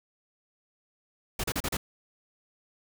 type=noise bursts; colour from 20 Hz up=pink; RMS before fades=-30 dBFS; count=5; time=1.39-1.77 s; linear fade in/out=5 ms; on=48 ms; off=35 ms; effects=none